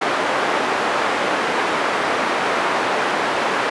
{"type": "band-pass noise", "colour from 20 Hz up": "white", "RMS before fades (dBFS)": -20, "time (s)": [0.01, 3.7], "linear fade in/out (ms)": 10, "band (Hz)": [300, 1400], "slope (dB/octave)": 12, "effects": ["resampled to 24000 Hz"]}